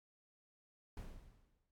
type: noise with exponential decay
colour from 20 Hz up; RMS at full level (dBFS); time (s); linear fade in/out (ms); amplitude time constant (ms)
brown; -45; 0.97-1.71; 2; 160
effects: noise-tail reverb RT60 0.1 s tail -25 dB re dry + AAC 64 kbps